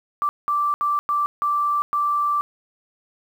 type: tone bursts at uneven times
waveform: sine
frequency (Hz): 1171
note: D6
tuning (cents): -5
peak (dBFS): -18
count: 6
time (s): 0.22-0.29 / 0.48-0.74 / 0.81-0.99 / 1.09-1.26 / 1.42-1.82 / 1.93-2.41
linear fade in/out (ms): 0
effects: 8-bit